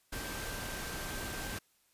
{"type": "tone in noise", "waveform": "sine", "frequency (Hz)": 1568, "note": "G6", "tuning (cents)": 0, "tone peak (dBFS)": -46, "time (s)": [0.12, 1.59], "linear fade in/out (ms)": 10, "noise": "pink", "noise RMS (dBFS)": -40, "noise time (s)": [0.12, 1.59], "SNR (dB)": -9, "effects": ["white hiss -71 dBFS RMS until 1.93 s", "resampled to 32000 Hz"]}